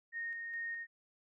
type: tone with tremolo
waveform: sine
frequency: 1852 Hz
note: A#6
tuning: 12 cents flat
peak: -37 dBFS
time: 0.12-0.87 s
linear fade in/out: 50 ms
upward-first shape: square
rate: 2.4 Hz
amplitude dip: 30%
effects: none